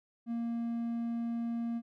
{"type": "tone", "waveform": "triangle", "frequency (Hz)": 233.1, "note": "A#3", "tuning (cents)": 0, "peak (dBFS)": -30, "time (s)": [0.26, 1.82], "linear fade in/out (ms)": 50, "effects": []}